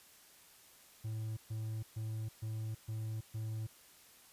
triangle tone bursts, 110 Hz, A2, in tune, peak -35 dBFS, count 6, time 1.04-3.67 s, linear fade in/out 10 ms, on 330 ms, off 130 ms, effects white hiss -61 dBFS RMS until 4.32 s + resampled to 32000 Hz

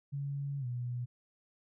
sine tone with pitch glide, 140.7 to 122.49 Hz, C#3 to B2, +26 to -14 cents, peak -34 dBFS, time 0.12-1.06 s, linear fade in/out 20 ms, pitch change -240 cents, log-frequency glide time 0.59-0.66 s, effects none

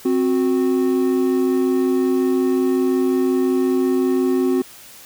triangle tone pair together, 261.6 / 367.1 Hz, C4 / F#4, 0 / -14 cents, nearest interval tritone, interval 586 cents, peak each -16 dBFS, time 0.05-4.62 s, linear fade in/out 5 ms, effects white hiss -42 dBFS RMS until 5.05 s

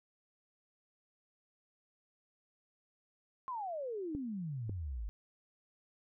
sine exponential sweep, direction down, 1074 to 48.36 Hz, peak -37 dBFS, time 3.48-5.09 s, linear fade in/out 0 ms
clicks, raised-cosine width 3 ms, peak -29 dBFS, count 2, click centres 4.15 / 4.695 s
effects none

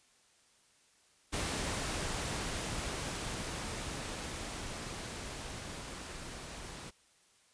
pink noise with level ramp, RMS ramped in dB -35 to -46 dBFS, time 1.32-6.91 s, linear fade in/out 20 ms, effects white hiss -67 dBFS RMS until 7.53 s + resampled to 22050 Hz

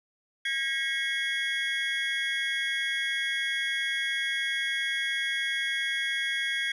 triangle tone cluster, 1627 / 1917 / 2180 / 3330 Hz, G#6 / A#6 / C#7 / G#7, -36 / +48 / -29 / +4 cents, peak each -31 dBFS, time 0.45-6.72 s, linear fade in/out 5 ms, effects resampled to 32000 Hz

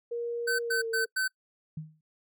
sine tone with pitch glide, 471.9 to 452.7 Hz, A#4 to A4, +21 to +49 cents, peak -30 dBFS, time 0.11-1.06 s, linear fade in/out 10 ms, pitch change -72 cents, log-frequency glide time 0.61-0.9 s
square tone bursts, 1528 Hz, G6, 45 cents flat, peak -27 dBFS, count 4, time 0.47-1.28 s, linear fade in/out 10 ms, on 120 ms, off 110 ms
sine tone with exponential decay, 156 Hz, D#3, 5 cents sharp, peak -31 dBFS, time 1.77-2.01 s, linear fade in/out 5 ms, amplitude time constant 51 ms
effects noise-tail reverb RT60 0.1 s tail -24 dB re dry

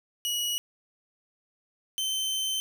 sawtooth tone pair in turn, 2914 / 3087 Hz, F#7 / G7, -27 / -27 cents, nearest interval minor second, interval 100 cents, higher second, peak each -24 dBFS, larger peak neither, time 0.25-0.58 / 1.98-2.6 s, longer second, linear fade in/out 0 ms, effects none

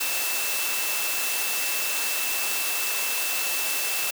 sine tone in noise, 2657 Hz, E7, 13 cents sharp, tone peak -31 dBFS, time 0-4.11 s, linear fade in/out 10 ms, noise white, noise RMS -27 dBFS, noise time 0-4.11 s, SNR -7 dB, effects high-pass 400 Hz 12 dB/octave

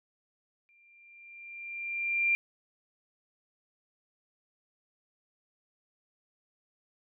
sine tone with exponential growth, 2380 Hz, D7, 22 cents sharp, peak -22 dBFS, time 0.69-2.35 s, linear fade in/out 0 ms, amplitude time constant 360 ms, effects none

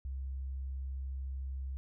sine tone, 66.5 Hz, C2, 29 cents sharp, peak -36 dBFS, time 0.05-1.77 s, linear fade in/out 0 ms, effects none

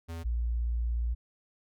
square / sine tone pair in turn, 83 / 58.43 Hz, E2 / A#1, +12 / +5 cents, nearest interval tritone, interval 607 cents, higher first, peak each -37 / -27 dBFS, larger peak second, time 0.08-0.24 / 0.24-1.15 s, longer second, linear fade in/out 20 ms, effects none

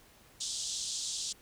white band-pass noise, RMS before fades -37 dBFS, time 0.4-1.33 s, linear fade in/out 10 ms, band 3300 to 8100 Hz, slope 48 dB/octave, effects pink hiss -60 dBFS RMS until 1.41 s

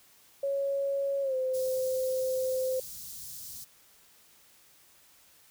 sine tone with pitch glide, 554.4 to 517.3 Hz, C#5 to C5, 0 to -20 cents, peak -27 dBFS, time 0.43-2.8 s, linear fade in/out 5 ms, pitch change -120 cents, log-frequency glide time 1.22-1.35 s
white band-stop noise, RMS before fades -43 dBFS, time 1.53-3.65 s, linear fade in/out 20 ms, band 180 to 4400 Hz, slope 24 dB/octave
effects white hiss -60 dBFS RMS until 5.5 s

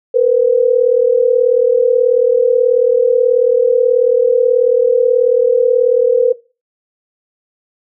sine tone pair together, 466.6 / 505 Hz, A#4 / B4, +2 / +39 cents, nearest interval minor second, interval 137 cents, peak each -11 dBFS, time 0.14-6.33 s, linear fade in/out 10 ms, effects noise-tail reverb RT60 0.3 s tail -19 dB re dry

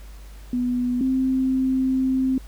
sine tone pair in turn, 246.9 / 261.6 Hz, B3 / C4, 0 / 0 cents, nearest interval minor second, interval 100 cents, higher second, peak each -20 / -18 dBFS, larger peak second, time 0.53-1.01 / 1.01-2.38 s, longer second, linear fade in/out 2 ms, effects added 50 Hz sine -38 dBFS peak until 2.47 s + pink hiss -51 dBFS RMS until 2.47 s

